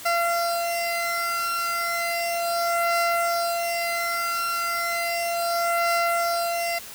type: beating tone pair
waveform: 20% pulse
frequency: 684 / 684.34 Hz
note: F5 / F5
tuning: -36 / -35 cents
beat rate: 0.34 Hz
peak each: -20 / -22 dBFS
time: 0.05-6.79 s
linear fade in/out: 10 ms
effects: white hiss -40 dBFS RMS until 6.94 s